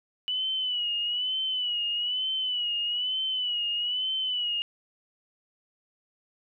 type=tone with vibrato; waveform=sine; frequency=2960 Hz; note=F#7; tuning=in tune; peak=-26 dBFS; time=0.28-4.62 s; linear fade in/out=0 ms; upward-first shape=sine; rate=1.1 Hz; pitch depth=69 cents each way; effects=none